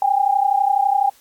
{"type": "tone pair together", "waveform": "sine", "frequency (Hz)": [784, 816], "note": ["G5", "G#5"], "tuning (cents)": [0, -31], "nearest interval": "minor second", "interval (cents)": 69, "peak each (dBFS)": -17, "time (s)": [0.02, 1.1], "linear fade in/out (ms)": 2, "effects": ["white hiss -53 dBFS RMS until 1.2 s", "AAC 64 kbps"]}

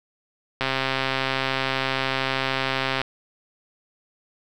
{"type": "click train", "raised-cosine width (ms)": 0.3, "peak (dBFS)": -7, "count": 321, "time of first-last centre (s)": [0.61, 3.016], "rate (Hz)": 133, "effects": ["8-bit"]}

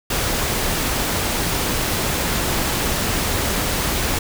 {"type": "noise", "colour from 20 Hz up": "pink", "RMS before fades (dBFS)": -21, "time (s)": [0.1, 4.19], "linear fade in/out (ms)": 5, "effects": []}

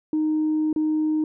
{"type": "tone with dropouts", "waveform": "sine", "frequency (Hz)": 309.5, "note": "D#4", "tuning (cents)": -9, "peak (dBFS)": -18, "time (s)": [0.13, 1.24], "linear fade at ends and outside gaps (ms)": 2, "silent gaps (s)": [0.729, 0.761], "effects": ["tanh soft clip ceiling -16 dBFS"]}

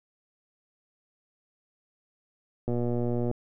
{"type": "click train", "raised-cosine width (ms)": 2, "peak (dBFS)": -17, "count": 77, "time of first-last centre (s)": [2.68, 3.313], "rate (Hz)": 120, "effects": []}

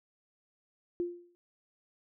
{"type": "tone with exponential decay", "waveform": "sine", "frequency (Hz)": 349.2, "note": "F4", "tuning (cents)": 0, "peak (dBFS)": -27, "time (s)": [1, 1.35], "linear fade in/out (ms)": 0, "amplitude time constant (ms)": 74, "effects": []}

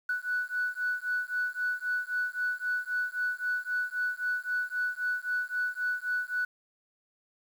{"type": "beating tone pair", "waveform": "sine", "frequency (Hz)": [1480, 1483.8], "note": ["F#6", "F#6"], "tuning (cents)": [0, 4], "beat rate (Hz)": 3.8, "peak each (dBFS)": -31, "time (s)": [0.09, 6.45], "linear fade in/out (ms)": 5, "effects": ["tanh soft clip ceiling -22 dBFS", "9-bit"]}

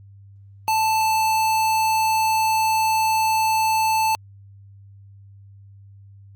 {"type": "tone", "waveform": "square", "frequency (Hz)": 880, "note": "A5", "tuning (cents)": 0, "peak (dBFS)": -18, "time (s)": [0.68, 4.15], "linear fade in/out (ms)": 0, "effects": ["added 99 Hz sine -43 dBFS peak until 6.35 s", "Opus 48 kbps"]}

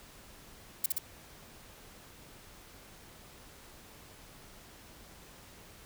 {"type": "noise with echo", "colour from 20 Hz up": "violet", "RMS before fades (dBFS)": -27, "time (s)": [0.84, 0.86], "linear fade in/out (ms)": 5, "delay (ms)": 62, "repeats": 2, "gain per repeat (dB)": -2, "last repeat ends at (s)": 0.984, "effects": ["pink hiss -54 dBFS RMS until 5.85 s"]}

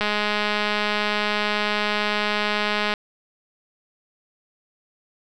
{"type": "click train", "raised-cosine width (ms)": 0.3, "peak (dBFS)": -7, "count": 613, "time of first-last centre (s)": [0.01, 2.938], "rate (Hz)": 209, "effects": []}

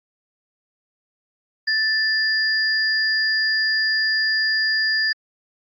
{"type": "tone pair together", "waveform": "sine", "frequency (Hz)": [1760, 4848], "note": ["A6", "D#8"], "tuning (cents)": [0, -46], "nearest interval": "octave + tritone", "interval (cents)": 1754, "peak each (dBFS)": [-19, -22], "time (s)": [1.67, 5.13], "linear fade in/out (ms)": 10, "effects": ["AAC 48 kbps"]}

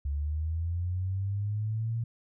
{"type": "linear sweep", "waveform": "sine", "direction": "up", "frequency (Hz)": [69.6, 116.8], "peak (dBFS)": -28, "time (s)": [0.05, 2.04], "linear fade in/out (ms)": 5, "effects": []}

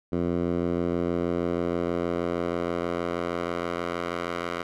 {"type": "tone with band-pass filter sweep", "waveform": "10% pulse", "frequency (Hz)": 86.3, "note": "F2", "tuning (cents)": -20, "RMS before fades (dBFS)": -28, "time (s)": [0.12, 4.63], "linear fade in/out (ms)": 10, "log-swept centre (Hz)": [270, 1300], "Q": 0.74, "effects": []}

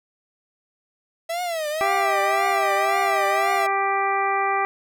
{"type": "tone with vibrato", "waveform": "45% pulse", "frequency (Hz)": 655, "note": "E5", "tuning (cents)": -11, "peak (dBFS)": -24, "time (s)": [1.29, 3.67], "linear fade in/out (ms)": 10, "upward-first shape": "triangle", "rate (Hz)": 1.9, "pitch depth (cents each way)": 180}
{"type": "harmonic tone", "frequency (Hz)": 393.2, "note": "G4", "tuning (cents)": 5, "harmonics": [1, 2, 3, 4, 5, 6], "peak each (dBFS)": [-28, -23, -24, -34, -28, -31], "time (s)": [1.81, 4.65], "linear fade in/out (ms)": 0}
{"effects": []}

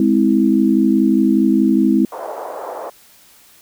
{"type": "chord", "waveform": "sine", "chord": "Ab augmented", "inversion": "none", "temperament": "just", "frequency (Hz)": [207.7, 259.6, 324.5], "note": ["Ab3", "C4", "E4"], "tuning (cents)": [0, -13, -27], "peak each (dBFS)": -15, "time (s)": [0, 2.05], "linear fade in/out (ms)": 2}
{"type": "band-pass noise", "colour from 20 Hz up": "white", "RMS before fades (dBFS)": -28, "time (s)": [2.12, 2.9], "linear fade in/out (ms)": 5, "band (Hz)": [460, 870], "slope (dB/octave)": 24}
{"effects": ["white hiss -48 dBFS RMS until 3.61 s"]}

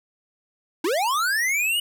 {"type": "linear sweep", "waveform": "square", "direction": "up", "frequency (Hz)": [290, 2960], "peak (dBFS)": -21, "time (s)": [0.84, 1.8], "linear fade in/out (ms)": 5, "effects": []}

